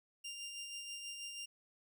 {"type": "tone with tremolo", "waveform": "20% pulse", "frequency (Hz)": 2794, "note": "F7", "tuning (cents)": 0, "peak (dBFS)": -38, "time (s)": [0.24, 1.46], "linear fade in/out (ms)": 10, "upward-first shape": "sine", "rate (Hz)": 6.2, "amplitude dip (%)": 35, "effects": []}